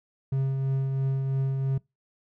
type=tone with tremolo; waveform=triangle; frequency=134.7 Hz; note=C#3; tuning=49 cents flat; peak=-20 dBFS; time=0.32-1.78 s; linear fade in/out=5 ms; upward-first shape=triangle; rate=3 Hz; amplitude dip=35%; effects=noise-tail reverb RT60 0.2 s tail -23 dB re dry